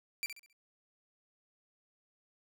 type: tone with echo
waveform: sawtooth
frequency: 2349 Hz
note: D7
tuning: in tune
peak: -30 dBFS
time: 0.23-0.26 s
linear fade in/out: 0 ms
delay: 67 ms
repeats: 4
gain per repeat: -9 dB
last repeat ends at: 0.528 s
effects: none